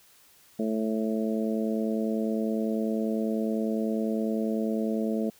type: harmonic tone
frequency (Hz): 110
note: A2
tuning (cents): 0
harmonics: 2 / 3 / 4 / 5 / 6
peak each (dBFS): -27 / -34 / -33 / -36 / -37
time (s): 0.59-5.3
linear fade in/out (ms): 5
effects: white hiss -58 dBFS RMS until 5.39 s